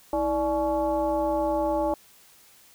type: tone with frequency modulation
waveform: sine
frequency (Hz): 587.3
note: D5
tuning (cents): 0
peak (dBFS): -22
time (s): 0.13-1.94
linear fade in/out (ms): 2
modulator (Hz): 265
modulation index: 1.2
effects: white hiss -55 dBFS RMS until 2.74 s